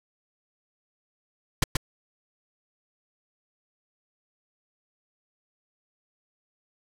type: noise with echo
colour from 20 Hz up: pink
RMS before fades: -20 dBFS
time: 1.62-1.64 s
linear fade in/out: 5 ms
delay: 130 ms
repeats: 1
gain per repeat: -3 dB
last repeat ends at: 1.77 s
effects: low-pass 12000 Hz 12 dB/octave